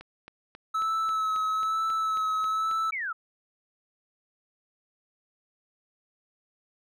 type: click train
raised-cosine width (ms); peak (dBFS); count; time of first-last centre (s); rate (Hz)
0.3; -28; 11; 0.01-2.713; 3.7
type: tone with vibrato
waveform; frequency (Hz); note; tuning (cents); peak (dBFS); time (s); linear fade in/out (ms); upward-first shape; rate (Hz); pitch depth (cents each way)
triangle; 1300; E6; -24; -23; 0.74-2.91; 10; sine; 1.1; 23
type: linear sweep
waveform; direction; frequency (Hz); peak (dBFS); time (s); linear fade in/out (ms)
sine; down; 2349 to 1244.5; -29; 2.92-3.13; 10
effects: none